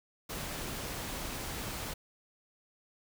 pink noise, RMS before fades -39 dBFS, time 0.29-1.94 s, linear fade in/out 10 ms, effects none

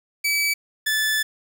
sawtooth tone pair in turn, 2295 / 1742.1 Hz, D7 / A6, -40 / -18 cents, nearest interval perfect fourth, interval 478 cents, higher first, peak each -16 dBFS, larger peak neither, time 0.24-0.54 / 0.86-1.23 s, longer second, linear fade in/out 10 ms, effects 8-bit

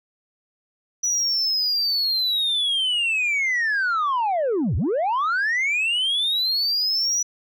sine linear two-way sweep, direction down then up, 5920 to 65.5 to 5920 Hz, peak -17 dBFS, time 1.03-7.23 s, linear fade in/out 10 ms, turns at 4.76 s, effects tanh soft clip ceiling -18 dBFS

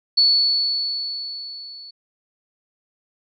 sine tone with level ramp, 4432 Hz, C#8, 1 cent flat, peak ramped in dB -11 to -37 dBFS, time 0.17-1.91 s, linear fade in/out 10 ms, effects none

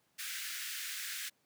pink high-pass noise, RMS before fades -41 dBFS, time 0.18-1.3 s, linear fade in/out 20 ms, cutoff 1500 Hz, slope 48 dB/octave, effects pink hiss -74 dBFS RMS until 1.45 s + high-pass 150 Hz 12 dB/octave

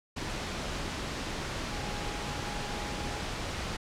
sine tone in noise, 827 Hz, G#5, 8 cents flat, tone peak -43 dBFS, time 1.7-3.22 s, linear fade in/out 10 ms, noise pink, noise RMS -35 dBFS, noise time 0.16-3.77 s, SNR -11 dB, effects low-pass 6000 Hz 12 dB/octave

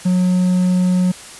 triangle tone, 182 Hz, F#3, 28 cents flat, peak -10 dBFS, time 0.05-1.12 s, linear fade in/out 10 ms, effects white hiss -36 dBFS RMS until 1.39 s + resampled to 24000 Hz

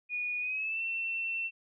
sine tone with pitch glide, 2457 to 2695 Hz, D#7 to E7, -22 to +38 cents, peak -31 dBFS, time 0.09-1.51 s, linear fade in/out 50 ms, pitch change +160 cents, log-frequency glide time 0.4-0.82 s, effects none

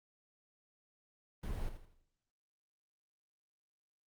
brown noise with echo, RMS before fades -38 dBFS, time 1.43-1.69 s, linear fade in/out 5 ms, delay 83 ms, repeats 4, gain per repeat -9 dB, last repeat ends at 2.022 s, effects noise-tail reverb RT60 0.8 s tail -17 dB re dry + Opus 32 kbps

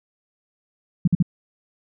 sine tone bursts, 172.9 Hz, F3, 17 cents flat, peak -12 dBFS, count 3, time 1.05-1.226 s, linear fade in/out 5 ms, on 26 ms, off 49 ms, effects none

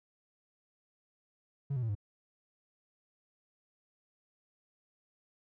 triangle tone with pitch steps, 139.4 / 125.63 / 113.23 / 102.05 Hz, C#3 / B2 / A#2 / G#2, +10 / +30 / -50 / -30 cents, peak -28 dBFS, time 1.7-1.952 s, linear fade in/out 10 ms, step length 63 ms, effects tanh soft clip ceiling -25 dBFS

